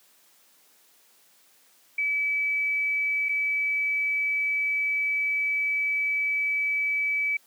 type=tone with dropouts; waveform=sine; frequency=2295 Hz; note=D7; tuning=40 cents flat; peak=-23 dBFS; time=1.98-7.37 s; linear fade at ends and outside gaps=5 ms; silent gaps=3.287-3.291 s; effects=white hiss -60 dBFS RMS until 7.46 s + high-pass 200 Hz 12 dB/octave